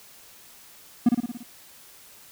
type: tone with echo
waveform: triangle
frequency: 239.7 Hz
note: A#3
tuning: 48 cents sharp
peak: -11 dBFS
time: 1.06-1.09 s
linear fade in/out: 5 ms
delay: 57 ms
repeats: 6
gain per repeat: -4 dB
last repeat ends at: 1.432 s
effects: white hiss -50 dBFS RMS until 2.31 s